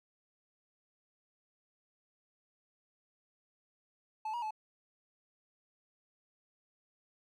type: tone with pitch steps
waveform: triangle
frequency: 868 / 954 / 864 Hz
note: A5 / A#5 / A5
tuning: -24 / +40 / -32 cents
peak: -33 dBFS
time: 4.25-4.508 s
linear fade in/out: 5 ms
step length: 86 ms
effects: none